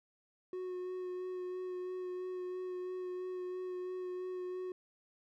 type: tone with vibrato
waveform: triangle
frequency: 365.7 Hz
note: F#4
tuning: 20 cents flat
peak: -36 dBFS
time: 0.53-4.72 s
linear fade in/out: 2 ms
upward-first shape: sine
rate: 3 Hz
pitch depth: 15 cents each way
effects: none